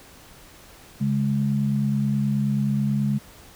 sine tone pair together, 138.34 / 207.7 Hz, C#3 / G#3, -3 / 0 cents, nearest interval perfect fifth, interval 703 cents, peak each -23 / -22 dBFS, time 1-3.19 s, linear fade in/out 20 ms, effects pink hiss -48 dBFS RMS until 3.55 s

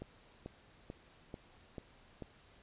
click train, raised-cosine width 2 ms, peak -30 dBFS, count 6, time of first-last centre 0.02-2.223 s, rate 2.27 Hz, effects pink hiss -63 dBFS RMS until 2.62 s + resampled to 8000 Hz

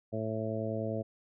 harmonic tone, 110 Hz, A2, in tune, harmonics 1 / 2 / 3 / 4 / 5 / 6, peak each -37 / -38 / -41 / -40 / -38 / -39 dBFS, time 0.12-1.03 s, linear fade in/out 20 ms, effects none

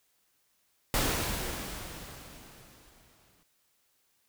pink noise with exponential decay, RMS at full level -27 dBFS, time 0.94-3.43 s, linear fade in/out 1 ms, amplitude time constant 540 ms, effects white hiss -72 dBFS RMS until 4.28 s

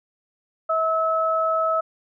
sine tone pair together, 645 / 1295.6 Hz, E5 / E6, -38 / -30 cents, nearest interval octave, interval 1208 cents, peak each -22 / -21 dBFS, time 0.69-1.81 s, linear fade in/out 10 ms, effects none

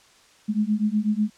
sine beating tone pair, 207.7 / 215.8 Hz, G#3 / A3, 0 / -33 cents, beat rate 8.1 Hz, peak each -23 dBFS, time 0.48-1.3 s, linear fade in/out 20 ms, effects white hiss -55 dBFS RMS until 1.37 s + low-pass 7000 Hz 12 dB/octave

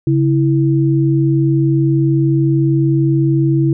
sine tone pair together, 138.5 / 328.2 Hz, C#3 / E4, -1 / -8 cents, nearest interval octave + minor third, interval 1493 cents, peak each -12 / -14 dBFS, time 0.07-3.73 s, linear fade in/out 2 ms, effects none

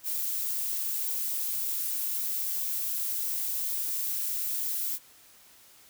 violet noise, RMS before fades -31 dBFS, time 0.03-4.99 s, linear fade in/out 50 ms, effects white hiss -56 dBFS RMS until 5.89 s

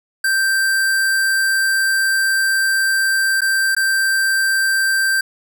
square tone with dropouts, 1568 Hz, G6, in tune, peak -15 dBFS, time 0.24-5.21 s, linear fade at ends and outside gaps 5 ms, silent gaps 3.408-3.417 / 3.75-3.765 s, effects none

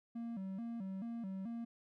triangle tone with vibrato, 210.9 Hz, G#3, 27 cents sharp, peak -38 dBFS, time 0.15-1.65 s, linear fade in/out 10 ms, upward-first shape square, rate 2.3 Hz, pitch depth 170 cents each way, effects none

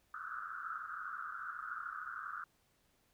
white band-pass noise, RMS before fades -44 dBFS, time 0.14-2.44 s, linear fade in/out 2 ms, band 1200 to 1500 Hz, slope 96 dB/octave, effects pink hiss -74 dBFS RMS until 3.13 s

